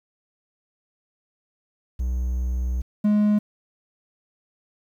triangle tone pair in turn, 62.2 / 209.2 Hz, B1 / G#3, +13 / +13 cents, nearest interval octave + major sixth, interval 2100 cents, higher second, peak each -20 / -14 dBFS, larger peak second, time 1.99-2.82 / 3.04-3.39 s, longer first, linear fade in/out 10 ms, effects 9-bit

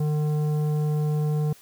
sine tone with tanh clipping, 150.9 Hz, D3, 47 cents sharp, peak -23 dBFS, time 0-1.53 s, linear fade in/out 5 ms, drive 11 dB, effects white hiss -52 dBFS RMS until 1.61 s

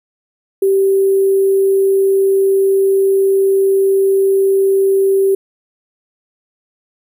sine tone with sample-and-hold, 389.2 Hz, G4, 12 cents flat, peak -9 dBFS, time 0.62-5.35 s, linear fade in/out 5 ms, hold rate 11025 Hz, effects none

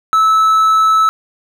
triangle tone, 1305 Hz, E6, 18 cents flat, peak -6 dBFS, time 0.13-1.09 s, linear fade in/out 0 ms, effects none

